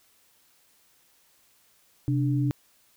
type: tone pair together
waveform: sine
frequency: 130.56 / 293.7 Hz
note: C3 / D4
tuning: -3 / 0 cents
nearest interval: octave + major second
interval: 1403 cents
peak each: -23 / -27 dBFS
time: 2.08-2.51 s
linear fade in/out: 0 ms
effects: white hiss -63 dBFS RMS until 2.96 s